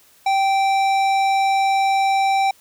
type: tone with tanh clipping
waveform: sine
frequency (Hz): 780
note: G5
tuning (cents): -9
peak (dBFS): -17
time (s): 0.26-2.51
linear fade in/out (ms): 5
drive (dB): 15
effects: white hiss -53 dBFS RMS until 2.6 s